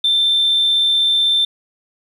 sine tone, 3562 Hz, A7, 21 cents sharp, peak -11 dBFS, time 0.04-1.45 s, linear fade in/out 5 ms, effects tanh soft clip ceiling -8 dBFS + 8-bit

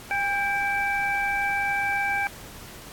sine tone cluster, 805 / 1589 / 2319 Hz, G5 / G6 / D7, +46 / +23 / -22 cents, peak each -27 dBFS, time 0.11-2.27 s, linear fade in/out 0 ms, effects pink hiss -43 dBFS RMS until 2.92 s + AAC 64 kbps

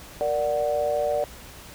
sine chord, Bb augmented, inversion none, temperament equal, 466.2 / 587.3 / 740 Hz, Bb4 / D5 / F#5, 0 / 0 / 0 cents, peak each -29 / -23 / -29 dBFS, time 0.21-1.24 s, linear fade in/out 0 ms, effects added 60 Hz sine -52 dBFS peak until 1.74 s + pink hiss -44 dBFS RMS until 1.74 s

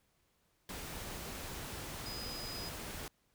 sine tone in noise, 4981 Hz, D#8, 1 cent sharp, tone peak -44 dBFS, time 2.06-2.69 s, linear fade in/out 2 ms, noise pink, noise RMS -44 dBFS, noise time 0.69-3.08 s, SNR -3 dB, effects pink hiss -75 dBFS RMS until 3.34 s

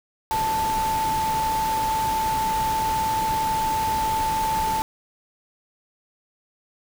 sine tone in noise, 881 Hz, A5, 2 cents sharp, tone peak -21 dBFS, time 0.31-4.82 s, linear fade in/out 0 ms, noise pink, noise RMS -31 dBFS, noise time 0.31-4.82 s, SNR +7 dB, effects none

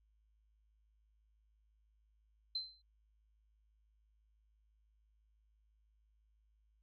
sine tone with exponential decay, 4089 Hz, C8, 41 cents flat, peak -33 dBFS, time 2.55-2.82 s, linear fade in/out 5 ms, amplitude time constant 58 ms, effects added 53 Hz sine -70 dBFS peak until 6.82 s + MP3 48 kbps

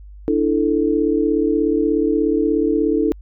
sine chord, D suspended second, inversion none, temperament just, 293.7 / 330.4 / 440.5 Hz, D4 / E4 / A4, 0 / +4 / +2 cents, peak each -19 dBFS, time 0.28-3.12 s, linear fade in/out 0 ms, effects added 50 Hz sine -36 dBFS peak until 3.21 s

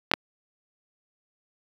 clicks, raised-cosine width 0.3 ms, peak -3 dBFS, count 2, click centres 0.115 / 0.137 s, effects high-pass 200 Hz 12 dB/octave + 7-bit

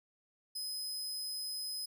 sawtooth tone, 5050 Hz, D#8, 25 cents sharp, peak -35 dBFS, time 0.55-1.86 s, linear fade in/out 10 ms, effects none

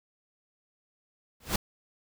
pink noise with exponential growth, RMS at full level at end -22 dBFS, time 1.4-1.56 s, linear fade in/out 5 ms, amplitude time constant 33 ms, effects none

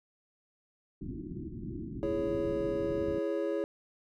white low-pass noise, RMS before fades -40 dBFS, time 1.01-3.19 s, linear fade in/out 5 ms, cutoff 360 Hz, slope 96 dB/octave
triangle chord, C# minor, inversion first, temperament just, 332.6 / 415.8 / 554.4 Hz, E4 / G#4 / C#5, +16 / +2 / 0 cents, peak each -32 dBFS, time 2.03-3.64 s, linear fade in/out 0 ms
effects none

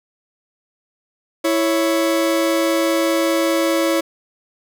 40% pulse tone pair together, 330 / 555 Hz, E4 / C#5, +2 / +2 cents, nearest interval major sixth, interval 900 cents, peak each -17 / -18 dBFS, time 1.44-4.01 s, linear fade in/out 10 ms, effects none

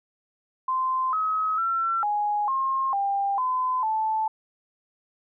sine tone with pitch steps, 1038 / 1276 / 1349 / 831 / 1068 / 796 / 1019 / 875 Hz, C6 / D#6 / E6 / G#5 / C6 / G5 / C6 / A5, -14 / +43 / +40 / +1 / +35 / +26 / -46 / -10 cents, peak -22 dBFS, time 0.68-4.28 s, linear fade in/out 5 ms, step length 450 ms, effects none

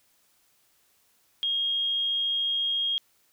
sine tone, 3253 Hz, G#7, 37 cents flat, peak -24 dBFS, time 1.43-2.98 s, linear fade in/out 0 ms, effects white hiss -66 dBFS RMS until 3.32 s

